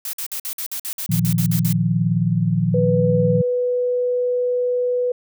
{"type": "noise bursts", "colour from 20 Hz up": "blue", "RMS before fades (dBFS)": -27, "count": 13, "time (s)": [0.05, 1.728], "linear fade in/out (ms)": 2, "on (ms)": 82, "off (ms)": 51}
{"type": "chord", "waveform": "sine", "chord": "Bb suspended fourth", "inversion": "none", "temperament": "just", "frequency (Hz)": [116.54, 155.39, 174.81], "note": ["Bb2", "Eb3", "F3"], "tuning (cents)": [0, -2, 2], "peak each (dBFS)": [-21, -21, -19], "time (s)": [1.09, 3.42], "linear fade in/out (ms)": 10}
{"type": "tone", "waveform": "sine", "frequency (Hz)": 493.9, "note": "B4", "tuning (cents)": 0, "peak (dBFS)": -17, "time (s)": [2.74, 5.12], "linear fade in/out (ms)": 5}
{"effects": []}